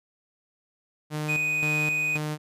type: tone with tremolo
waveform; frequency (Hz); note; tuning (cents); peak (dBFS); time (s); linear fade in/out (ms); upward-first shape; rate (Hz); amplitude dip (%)
sawtooth; 151.9; D#3; -41; -24; 1.1-2.38; 50; square; 1.9; 65
type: tone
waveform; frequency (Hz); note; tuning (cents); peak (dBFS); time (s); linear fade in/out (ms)
triangle; 2488; D#7; -1; -22; 1.28-2.18; 20
effects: resampled to 32000 Hz